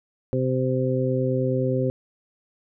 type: harmonic tone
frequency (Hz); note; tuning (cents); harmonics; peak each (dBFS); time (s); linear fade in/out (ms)
129.3; C3; -20; 1 / 2 / 3 / 4; -24 / -27 / -27 / -26; 0.33-1.9; 0
effects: none